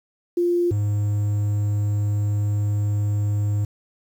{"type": "tone pair in turn", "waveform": ["sine", "triangle"], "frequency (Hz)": [349.1, 103.4], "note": ["F4", "G#2"], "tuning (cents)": [-1, -7], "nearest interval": "octave + major sixth", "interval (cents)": 2106, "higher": "first", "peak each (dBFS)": -17, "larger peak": "neither", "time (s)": [[0.37, 0.71], [0.71, 3.65]], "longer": "second", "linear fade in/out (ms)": 5, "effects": ["8-bit"]}